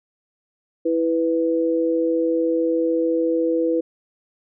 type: tone pair together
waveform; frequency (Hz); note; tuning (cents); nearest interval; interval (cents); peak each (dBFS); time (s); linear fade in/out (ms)
sine; 328.9 / 495.2; E4 / B4; -4 / +5; perfect fifth; 709; -20; 0.85-3.81; 10
effects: none